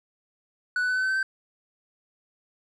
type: tone with pitch steps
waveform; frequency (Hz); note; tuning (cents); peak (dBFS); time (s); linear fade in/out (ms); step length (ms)
triangle; 1480 / 1492 / 1504.1 / 1516.3 / 1528.7 / 1541.1 / 1553.6; F#6 / F#6 / F#6 / F#6 / G6 / G6 / G6; 0 / +14 / +28 / +42 / -44 / -30 / -16; -21; 0.76-1.229; 2; 67
effects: resampled to 24000 Hz